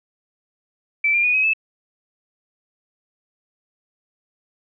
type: tone with pitch steps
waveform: sine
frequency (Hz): 2323 / 2392 / 2464 / 2538 / 2614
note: D7 / D7 / D#7 / D#7 / E7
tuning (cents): -20 / +31 / -17 / +34 / -15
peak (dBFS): -15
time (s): 1.04-1.535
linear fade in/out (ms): 5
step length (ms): 99
effects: none